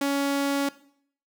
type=tone; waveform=sawtooth; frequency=280 Hz; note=C#4; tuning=18 cents sharp; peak=-19 dBFS; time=0.01-0.69 s; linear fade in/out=5 ms; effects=noise-tail reverb RT60 0.6 s tail -17 dB re dry